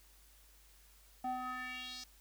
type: tone with band-pass filter sweep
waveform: square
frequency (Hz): 253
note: B3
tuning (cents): +42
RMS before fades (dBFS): -42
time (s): 1.24-2.04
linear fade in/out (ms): 5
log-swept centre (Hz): 660 to 5400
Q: 3.4
effects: added 50 Hz sine -63 dBFS peak until 2.2 s + white hiss -65 dBFS RMS until 2.2 s